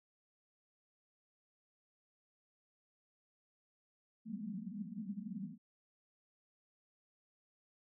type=band-pass noise; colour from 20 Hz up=white; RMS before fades=-44 dBFS; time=4.25-5.58 s; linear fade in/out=50 ms; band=180 to 230 Hz; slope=96 dB/octave; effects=none